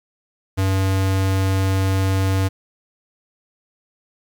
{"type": "tone", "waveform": "square", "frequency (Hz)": 95.8, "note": "G2", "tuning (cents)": -39, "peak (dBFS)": -17, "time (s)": [0.57, 2.49], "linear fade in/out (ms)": 20, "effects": ["9-bit"]}